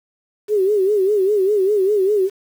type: tone with vibrato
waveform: sine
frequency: 399.2 Hz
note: G4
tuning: 32 cents sharp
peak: -13 dBFS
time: 0.48-2.3 s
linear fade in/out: 50 ms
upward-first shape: sine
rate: 5 Hz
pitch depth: 120 cents each way
effects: 7-bit